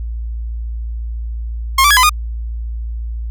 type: tone with pitch steps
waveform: sawtooth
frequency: 1072 / 1163 / 1667 / 1012 / 1226 Hz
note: C6 / D6 / G#6 / B5 / D#6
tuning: +42 / -17 / +6 / +42 / -26 cents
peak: -4 dBFS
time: 1.78-2.095 s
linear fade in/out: 5 ms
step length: 63 ms
effects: added 57 Hz sine -20 dBFS peak until 3.3 s